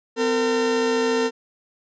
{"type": "tone pair together", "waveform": "40% pulse", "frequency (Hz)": [254.7, 454.8], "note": ["C4", "A#4"], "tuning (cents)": [-46, -43], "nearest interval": "minor seventh", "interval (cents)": 1003, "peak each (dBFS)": [-24, -19], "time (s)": [0.16, 1.31], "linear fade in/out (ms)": 50, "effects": ["resampled to 16000 Hz"]}